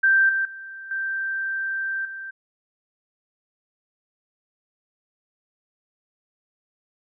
sine tone with level steps, 1568 Hz, G6, in tune, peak -14 / -20 / -35 / -24 / -32 dBFS, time 0.03-2.31 s, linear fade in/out 10 ms, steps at 0.29 / 0.45 / 0.91 / 2.05 s, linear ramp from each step 2 ms, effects none

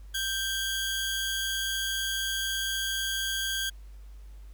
sawtooth tone pair together, 1569 / 3325 Hz, G6 / G#7, +1 / +1 cents, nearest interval octave + minor second, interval 1300 cents, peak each -28 dBFS, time 0.14-3.7 s, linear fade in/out 10 ms, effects added 50 Hz sine -43 dBFS peak until 4.53 s + pink hiss -64 dBFS RMS until 4.53 s

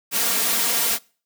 white noise with comb filter, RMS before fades -21 dBFS, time 0.11-0.99 s, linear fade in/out 50 ms, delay 4.3 ms, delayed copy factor +0.95, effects noise-tail reverb RT60 0.4 s tail -24 dB re dry + high-pass 150 Hz 12 dB/octave

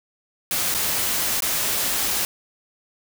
white noise with dropouts, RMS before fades -23 dBFS, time 0.51-2.25 s, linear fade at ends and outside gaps 1 ms, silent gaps 0.741-0.747 / 1.405-1.422 s, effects none

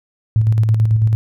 sine tone with tremolo, 110 Hz, A2, in tune, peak -9 dBFS, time 0.36-1.15 s, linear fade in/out 0 ms, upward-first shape square, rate 9.1 Hz, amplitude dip 40%, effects none

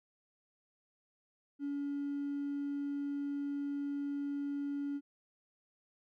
triangle tone with hard clipping, 284 Hz, C#4, 42 cents sharp, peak -35 dBFS, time 1.59-5.01 s, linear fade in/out 50 ms, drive 4 dB, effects none

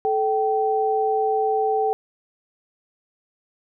sine tone pair together, 434.8 / 774 Hz, A4 / G5, -21 / -22 cents, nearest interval minor seventh, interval 999 cents, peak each -21 dBFS, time 0.05-1.93 s, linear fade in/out 0 ms, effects none

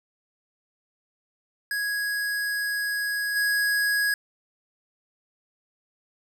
square tone with level steps, 1661.2 Hz, G#6, in tune, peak -26 / -22 dBFS, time 1.71-4.14 s, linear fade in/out 2 ms, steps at 3.35 s, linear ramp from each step 20 ms, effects none

